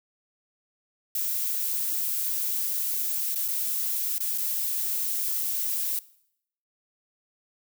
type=noise with dropouts; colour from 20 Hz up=violet; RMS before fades=-28 dBFS; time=1.15-5.99 s; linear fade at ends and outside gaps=2 ms; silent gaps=3.347-3.357 / 3.48-3.484 / 4.182-4.204 / 4.378-4.382 s; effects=noise-tail reverb RT60 0.7 s tail -20 dB re dry